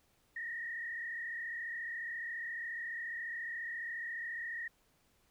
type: tone with frequency modulation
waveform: sine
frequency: 1864.7 Hz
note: A#6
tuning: in tune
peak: -38 dBFS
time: 0.36-4.68 s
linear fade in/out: 5 ms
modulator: 34.4 Hz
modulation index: 1.7
effects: pink hiss -72 dBFS RMS until 5.3 s